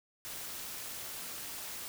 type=noise with amplitude modulation; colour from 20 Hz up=white; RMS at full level=-40 dBFS; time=0.25-1.88 s; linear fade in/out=0 ms; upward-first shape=sine; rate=245 Hz; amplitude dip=55%; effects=none

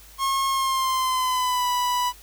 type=tone with pitch glide; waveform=45% pulse; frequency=1082 to 986.5 Hz; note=C#6 to B5; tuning=-42 to -2 cents; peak=-21 dBFS; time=0.18-2.13 s; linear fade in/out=50 ms; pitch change=-160 cents; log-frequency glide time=0.49-1.67 s; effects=added 50 Hz sine -49 dBFS peak until 2.22 s + white hiss -49 dBFS RMS until 2.22 s

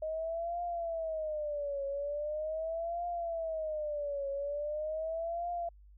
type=tone with vibrato; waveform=sine; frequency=622.3 Hz; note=D#5; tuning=in tune; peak=-33 dBFS; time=0.02-5.69 s; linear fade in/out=5 ms; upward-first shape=triangle; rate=0.41 Hz; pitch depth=210 cents each way; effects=added 50 Hz sine -54 dBFS peak until 5.97 s

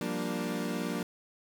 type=chord; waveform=30% pulse; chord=G minor seventh; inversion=third; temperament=equal with one note detuned; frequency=176.03 / 196 / 233.1 / 293.7 Hz; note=F3 / G3 / Bb3 / D4; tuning=+14 / 0 / 0 / 0 cents; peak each=-34 / -37 / -33 / -35 dBFS; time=0.01-1.03 s; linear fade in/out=2 ms; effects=none

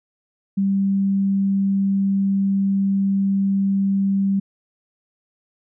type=tone; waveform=sine; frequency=196 Hz; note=G3; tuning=in tune; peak=-16 dBFS; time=0.57-4.4 s; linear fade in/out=10 ms; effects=none

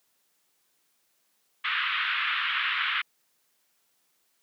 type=band-pass noise; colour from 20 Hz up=pink; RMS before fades=-28 dBFS; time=1.64-3.02 s; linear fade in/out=10 ms; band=1200 to 3400 Hz; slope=48 dB/octave; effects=white hiss -71 dBFS RMS until 4.42 s + high-pass 150 Hz 12 dB/octave

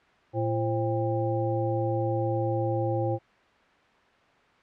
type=harmonic tone with a mistuned harmonic; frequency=113.7 Hz; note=A#2; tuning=43 cents flat; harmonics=1 / 3 / 5 / 7; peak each=-28 / -30 / -30 / -33 dBFS; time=0.33-3.19 s; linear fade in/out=50 ms; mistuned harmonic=5; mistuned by=-120 cents; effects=white hiss -59 dBFS RMS until 4.62 s + low-pass 2000 Hz 12 dB/octave

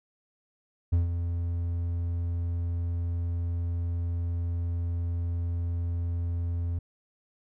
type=tone with ADSR envelope; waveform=triangle; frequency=85.7 Hz; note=F2; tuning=32 cents flat; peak=-17 dBFS; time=0.92-6.79 s; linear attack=12 ms; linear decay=140 ms; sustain=-8 dB; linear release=6 ms; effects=none

